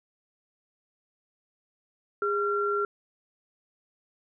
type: tone pair together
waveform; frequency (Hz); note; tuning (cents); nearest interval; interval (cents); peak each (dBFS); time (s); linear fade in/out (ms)
sine; 408.1 / 1371; G#4 / F6; -30 / -32; octave + major sixth; 2098; -27; 2.22-2.85; 2
effects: none